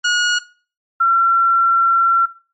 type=tone pair in turn; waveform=sawtooth / sine; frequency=1447 / 1359.4 Hz; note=F#6 / F6; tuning=-39 / -47 cents; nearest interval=minor second; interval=108 cents; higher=first; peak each=-10 dBFS; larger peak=neither; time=0.04-0.39 / 1-2.26 s; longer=second; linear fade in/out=10 ms; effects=noise-tail reverb RT60 0.4 s tail -19 dB re dry + MP3 32 kbps